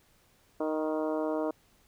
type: harmonic tone with a mistuned harmonic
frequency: 155.56 Hz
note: D#3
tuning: in tune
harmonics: 2 / 3 / 4 / 5 / 6 / 7 / 8 / 9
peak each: -32 / -34 / -33 / -43 / -41 / -44 / -47 / -50 dBFS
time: 0.6-1.51 s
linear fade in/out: 5 ms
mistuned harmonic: 6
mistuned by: +22 cents
effects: pink hiss -65 dBFS RMS until 1.87 s